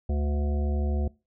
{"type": "harmonic tone", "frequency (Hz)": 72.6, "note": "D2", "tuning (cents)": -19, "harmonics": [1, 3, 5, 7, 9, 10], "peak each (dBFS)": [-24, -34, -38, -41, -43, -44], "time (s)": [0.09, 1.08], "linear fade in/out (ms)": 5, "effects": ["noise-tail reverb RT60 0.3 s tail -23 dB re dry"]}